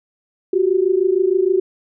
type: tone pair together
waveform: sine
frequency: 361.1 / 387.6 Hz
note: F#4 / G4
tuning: -42 / -20 cents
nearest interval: minor second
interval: 122 cents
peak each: -16 dBFS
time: 0.53-1.6 s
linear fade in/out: 5 ms
effects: none